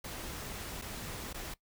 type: noise with dropouts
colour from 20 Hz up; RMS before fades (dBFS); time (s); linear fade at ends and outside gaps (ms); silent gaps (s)
pink; -42; 0.04-1.54; 5; 0.816-0.82 / 1.33-1.343
effects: noise-tail reverb RT60 0.1 s tail -19 dB re dry